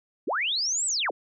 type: linear two-way sweep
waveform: sine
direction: up then down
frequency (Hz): 196 to 8100 to 196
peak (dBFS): -24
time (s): 0.27-1.11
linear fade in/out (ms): 10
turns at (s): 0.86
effects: none